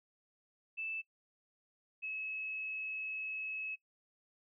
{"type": "tone pair in turn", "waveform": "sine", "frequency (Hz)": [2637, 2580], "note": ["E7", "E7"], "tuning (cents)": [0, -38], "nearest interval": "unison", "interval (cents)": 38, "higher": "first", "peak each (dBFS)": [-37, -38], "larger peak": "first", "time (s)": [[0.77, 1.02], [2.02, 3.76]], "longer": "second", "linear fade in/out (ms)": 20, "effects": ["noise-tail reverb RT60 0.1 s tail -21 dB re dry"]}